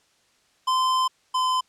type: tone pair in turn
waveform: square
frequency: 1032 / 1023.1 Hz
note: C6 / C6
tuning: -24 / -39 cents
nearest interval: unison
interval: 15 cents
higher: first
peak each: -20 / -21 dBFS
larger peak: first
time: 0.67-1.08 / 1.34-1.61 s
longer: first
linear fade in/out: 10 ms
effects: white hiss -63 dBFS RMS until 1.68 s + low-pass 7000 Hz 12 dB/octave